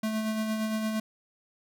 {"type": "tone with tremolo", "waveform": "square", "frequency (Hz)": 218.1, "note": "A3", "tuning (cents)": -15, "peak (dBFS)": -27, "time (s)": [0.03, 1], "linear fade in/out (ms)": 5, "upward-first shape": "sine", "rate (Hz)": 8.7, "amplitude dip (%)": 35, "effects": []}